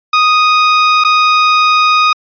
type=tone with dropouts; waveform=sawtooth; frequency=1244.5 Hz; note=D#6; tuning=in tune; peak=-3 dBFS; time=0.13-2.13 s; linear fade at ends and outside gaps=5 ms; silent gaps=1.039-1.047 s; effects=resampled to 11025 Hz